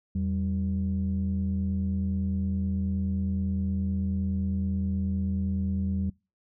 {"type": "tone pair together", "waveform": "sine", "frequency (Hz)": [84.03, 193.6], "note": ["E2", "G3"], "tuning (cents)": [34, -21], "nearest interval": "octave + major second", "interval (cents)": 1445, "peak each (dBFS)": [-27, -27], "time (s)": [0.15, 6.1], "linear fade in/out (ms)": 5, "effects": ["noise-tail reverb RT60 0.3 s tail -26 dB re dry", "tanh soft clip ceiling -20 dBFS"]}